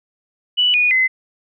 sine tone with pitch steps, 2960 / 2460 / 2045 Hz, F#7 / D#7 / C7, 0 / -20 / -40 cents, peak -12 dBFS, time 0.57-1.08 s, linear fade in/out 20 ms, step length 170 ms, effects none

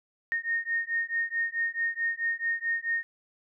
sine beating tone pair, 1843 / 1847.6 Hz, A#6 / A#6, -20 / -16 cents, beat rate 4.6 Hz, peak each -30 dBFS, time 0.32-3.03 s, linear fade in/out 0 ms, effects none

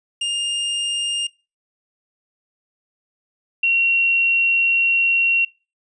45% pulse / sine tone pair in turn, 2818 / 2739 Hz, F7 / F7, +15 / -34 cents, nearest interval unison, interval 49 cents, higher first, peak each -20 / -14 dBFS, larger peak second, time 0.21-1.27 / 3.63-5.45 s, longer second, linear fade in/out 5 ms, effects noise-tail reverb RT60 0.3 s tail -23 dB re dry + resampled to 22050 Hz

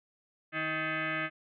sine tone with frequency modulation, 155.56 Hz, D#3, in tune, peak -30 dBFS, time 0.52-1.3 s, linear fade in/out 50 ms, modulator 473 Hz, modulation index 4.9, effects none

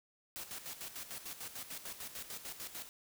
white noise with tremolo, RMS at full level -44 dBFS, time 0.36-2.89 s, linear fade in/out 0 ms, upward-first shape square, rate 6.7 Hz, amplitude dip 65%, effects none

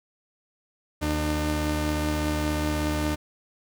sawtooth tone pair together, 76.6 / 301.3 Hz, D#2 / D4, -27 / +44 cents, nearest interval 2 octaves, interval 2371 cents, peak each -23 dBFS, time 1.01-3.16 s, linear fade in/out 20 ms, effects none

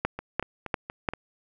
two click trains, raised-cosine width 0.5 ms, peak -19 / -9 dBFS, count 5 / 4, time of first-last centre 0.19-1.136 / 0.05-1.088 s, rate 4.23 / 2.89 Hz, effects none

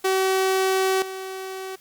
sawtooth tone with level steps, 380.2 Hz, F#4, 47 cents sharp, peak -15 / -27 dBFS, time 0.04-1.76 s, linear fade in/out 10 ms, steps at 1.02 s, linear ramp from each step 2 ms, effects white hiss -54 dBFS RMS until 1.8 s + Opus 48 kbps

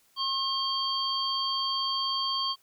sine tone cluster, 1077 / 3208 / 4560 Hz, C6 / G7 / C#8, +50 / +39 / +48 cents, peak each -31 dBFS, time 0.16-2.56 s, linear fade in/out 50 ms, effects white hiss -65 dBFS RMS until 2.62 s

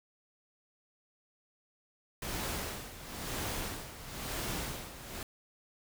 pink noise with tremolo, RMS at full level -36 dBFS, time 2.22-5.23 s, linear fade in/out 2 ms, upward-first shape sine, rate 1 Hz, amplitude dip 75%, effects none

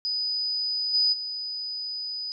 sine tone with level steps, 4978 Hz, D#8, in tune, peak -25 / -19 / -30 dBFS, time 0.05-2.32 s, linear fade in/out 0 ms, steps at 0.93 / 1.12 s, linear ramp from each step 20 ms, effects none

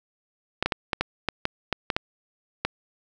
clicks, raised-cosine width 0.3 ms, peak -7 dBFS, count 11, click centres 0.626 / 0.66 / 0.722 / 0.932 / 1.01 / 1.287 / 1.454 / 1.727 / 1.902 / 1.965 / 2.65 s, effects none

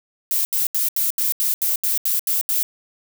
violet noise bursts, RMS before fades -20 dBFS, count 11, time 0.31-2.63 s, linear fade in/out 0 ms, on 140 ms, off 78 ms, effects none

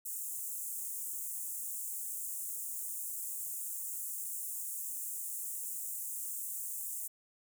pink high-pass noise, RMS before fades -40 dBFS, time 0.05-7.08 s, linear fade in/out 10 ms, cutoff 7300 Hz, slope 48 dB/octave, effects none

